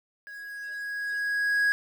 triangle tone with level ramp, 1656 Hz, G#6, 5 cents flat, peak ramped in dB -38 to -18 dBFS, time 0.27-1.72 s, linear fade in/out 0 ms, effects 9-bit

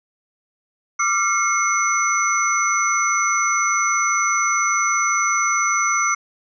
sine tone cluster, 1175 / 1373 / 2161 / 6000 Hz, D6 / F6 / C#7 / F#8, +1 / -30 / -45 / +23 cents, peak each -22 dBFS, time 0.99-6.15 s, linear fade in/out 10 ms, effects none

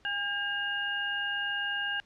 sine tone cluster, 814 / 1614 / 2838 Hz, G#5 / G#6 / F7, -35 / -50 / +27 cents, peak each -40 / -31 / -34 dBFS, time 0.05-2 s, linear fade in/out 0 ms, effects pink hiss -63 dBFS RMS until 2.05 s + low-pass 5000 Hz 12 dB/octave

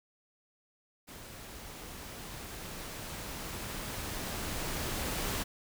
pink noise with level ramp, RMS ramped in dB -48 to -34 dBFS, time 1.07-5.44 s, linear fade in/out 20 ms, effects none

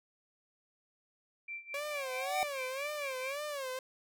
sine tone with tremolo, 2349 Hz, D7, in tune, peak -38 dBFS, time 1.48-3.4 s, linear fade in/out 5 ms, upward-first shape sine, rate 4.6 Hz, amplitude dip 85%
sawtooth tone with vibrato, 554.4 Hz, C#5, in tune, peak -33 dBFS, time 1.74-3.79 s, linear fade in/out 2 ms, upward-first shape sine, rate 1.9 Hz, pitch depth 140 cents each way
square tone with exponential growth, 750 Hz, F#5, 23 cents sharp, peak -29 dBFS, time 1.78-2.43 s, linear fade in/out 0 ms, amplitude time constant 140 ms
effects none

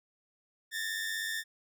sawtooth tone pair together, 1721.9 / 1818 Hz, A6 / A#6, -38 / -44 cents, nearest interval minor second, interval 94 cents, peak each -35 / -31 dBFS, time 0.71-1.44 s, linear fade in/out 50 ms, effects none

